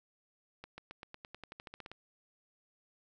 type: accelerating click train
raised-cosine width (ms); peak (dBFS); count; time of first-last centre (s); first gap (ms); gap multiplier
0.3; -30; 15; 0.64-1.916; 140; 0.93
effects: none